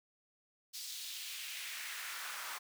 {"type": "noise with high-pass filter sweep", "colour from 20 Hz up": "pink", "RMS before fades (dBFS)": -44, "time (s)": [0.73, 2.59], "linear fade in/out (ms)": 20, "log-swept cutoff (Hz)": [4600, 1100], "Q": 1.8, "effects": []}